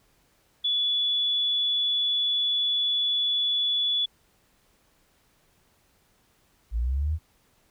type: tone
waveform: sine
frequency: 3428 Hz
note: A7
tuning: 46 cents flat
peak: -22 dBFS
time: 0.64-4.06 s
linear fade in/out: 10 ms
type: linear sweep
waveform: sine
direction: up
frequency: 53 to 82.1 Hz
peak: -23 dBFS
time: 6.71-7.19 s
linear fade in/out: 50 ms
effects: pink hiss -65 dBFS RMS until 7.7 s